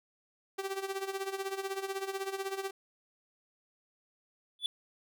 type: tone with tremolo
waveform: sawtooth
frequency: 388.4 Hz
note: G4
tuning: 16 cents flat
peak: -28 dBFS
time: 0.58-2.71 s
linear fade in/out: 10 ms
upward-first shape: sine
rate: 16 Hz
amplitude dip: 75%
type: tone with exponential growth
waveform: triangle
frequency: 3458 Hz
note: A7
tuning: 31 cents flat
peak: -23 dBFS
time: 4.59-4.66 s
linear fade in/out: 1 ms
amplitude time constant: 15 ms
effects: none